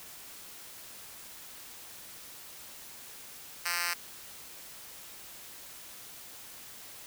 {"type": "tone with high-pass filter", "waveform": "5% pulse", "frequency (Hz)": 173.7, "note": "F3", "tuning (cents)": -9, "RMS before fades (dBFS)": -32, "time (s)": [3.65, 3.94], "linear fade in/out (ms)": 10, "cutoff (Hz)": 1800, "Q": 0.62, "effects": ["white hiss -48 dBFS RMS until 7.06 s"]}